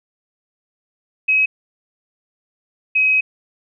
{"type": "tone pair in turn", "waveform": "sine", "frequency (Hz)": [2549, 2538], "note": ["D#7", "D#7"], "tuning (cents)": [41, 34], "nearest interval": "unison", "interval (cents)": 7, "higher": "first", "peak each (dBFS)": -12, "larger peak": "neither", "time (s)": [[1.28, 1.46], [2.95, 3.21]], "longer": "second", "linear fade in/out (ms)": 10, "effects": []}